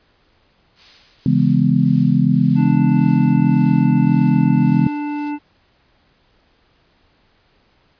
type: noise with tremolo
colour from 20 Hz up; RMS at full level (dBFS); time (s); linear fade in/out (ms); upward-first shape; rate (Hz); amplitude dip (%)
blue; -37; 0.75-5.33; 50; triangle; 1.8; 65
type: chord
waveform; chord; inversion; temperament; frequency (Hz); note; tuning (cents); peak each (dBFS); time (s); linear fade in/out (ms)
sine; C# minor seventh; none; just; 138.59 / 166.31 / 207.9 / 249.5; C#3 / E3 / G#3 / B3; 0 / +16 / +2 / +18; -17; 1.26-4.87; 2
type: harmonic tone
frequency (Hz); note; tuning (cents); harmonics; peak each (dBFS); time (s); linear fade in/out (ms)
294; D4; +2; 1 / 3 / 5 / 7 / 9; -21 / -29 / -41 / -43 / -38; 2.55-5.39; 50
effects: pink hiss -58 dBFS RMS until 7.99 s + resampled to 11025 Hz